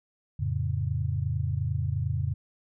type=chord; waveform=sine; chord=F augmented; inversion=none; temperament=equal; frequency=87.31 / 110 / 138.59 Hz; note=F2 / A2 / C#3; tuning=0 / 0 / 0 cents; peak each=-30 dBFS; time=0.39-2.34 s; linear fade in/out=10 ms; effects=none